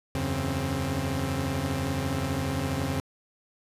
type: tone cluster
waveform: sawtooth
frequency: 82.3 / 94.3 / 139.3 / 263.6 Hz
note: E2 / F#2 / C#3 / C4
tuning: -2 / +33 / +9 / +13 cents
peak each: -30 / -30 / -27 / -28 dBFS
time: 0.15-3 s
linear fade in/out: 0 ms
effects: resampled to 32000 Hz